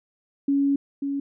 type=tone pair in turn; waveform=sine; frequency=279.4 / 279.4 Hz; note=C#4 / C#4; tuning=+14 / +14 cents; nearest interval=unison; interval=0 cents; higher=neither; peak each=-18 / -24 dBFS; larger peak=first; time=0.48-0.76 / 1.02-1.2 s; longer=first; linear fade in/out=5 ms; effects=none